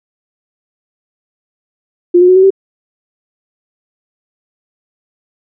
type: tone with pitch steps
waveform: sine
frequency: 351.9 / 360.3 / 369 / 377.8 / 386.9 Hz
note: F4 / F#4 / F#4 / F#4 / G4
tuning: +13 / -46 / -5 / +36 / -23 cents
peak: -3 dBFS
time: 2.14-2.505 s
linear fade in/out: 10 ms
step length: 73 ms
effects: none